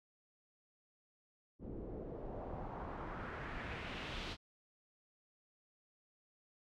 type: noise with low-pass filter sweep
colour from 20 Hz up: pink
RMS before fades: -45 dBFS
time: 1.59-4.37 s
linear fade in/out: 50 ms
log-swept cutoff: 330 to 4000 Hz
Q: 1.8
effects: none